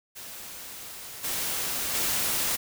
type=noise with level steps; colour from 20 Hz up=white; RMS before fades=-41 / -30 / -27 dBFS; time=0.15-2.57 s; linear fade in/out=20 ms; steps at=1.23 / 1.93 s; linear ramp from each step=20 ms; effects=none